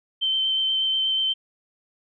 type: tone with vibrato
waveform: sine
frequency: 3100 Hz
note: G7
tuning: 20 cents flat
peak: -20 dBFS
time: 0.21-1.34 s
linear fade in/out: 20 ms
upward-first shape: square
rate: 8.3 Hz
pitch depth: 10 cents each way
effects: none